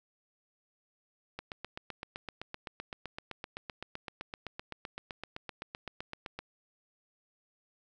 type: click train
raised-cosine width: 0.3 ms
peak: -23 dBFS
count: 40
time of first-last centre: 1.39-6.39 s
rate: 7.8 Hz
effects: none